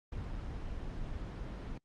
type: noise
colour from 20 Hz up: brown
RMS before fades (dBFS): -40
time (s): 0.12-1.78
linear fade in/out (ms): 5
effects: low-pass 5000 Hz 12 dB/octave + Opus 24 kbps